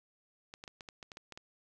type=clicks; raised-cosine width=0.2 ms; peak=-29 dBFS; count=10; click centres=0.539 / 0.639 / 0.678 / 0.808 / 0.888 / 1.028 / 1.118 / 1.171 / 1.323 / 1.375 s; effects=none